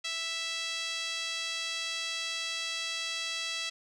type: tone with band-pass filter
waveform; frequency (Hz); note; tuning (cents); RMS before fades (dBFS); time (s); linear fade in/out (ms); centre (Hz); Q
5% pulse; 659.3; E5; 0; -35; 0.04-3.7; 10; 3200; 1.2
effects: none